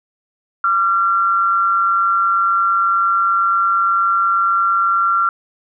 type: tone pair together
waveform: sine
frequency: 1179.5 / 1371 Hz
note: D6 / F6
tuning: +7 / -32 cents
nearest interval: minor third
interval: 261 cents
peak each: -20 / -13 dBFS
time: 0.64-5.29 s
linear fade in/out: 2 ms
effects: none